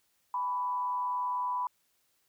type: tone with frequency modulation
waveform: sine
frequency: 991 Hz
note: B5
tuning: 6 cents sharp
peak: -29 dBFS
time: 0.34-1.67 s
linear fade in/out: 2 ms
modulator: 158 Hz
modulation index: 0.33
effects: white hiss -73 dBFS RMS until 2.28 s